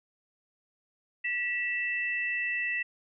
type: tone pair together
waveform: sine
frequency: 1946 / 2656 Hz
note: B6 / E7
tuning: -26 / +12 cents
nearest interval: perfect fourth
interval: 538 cents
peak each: -30 / -32 dBFS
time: 1.24-2.83 s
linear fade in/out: 10 ms
effects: none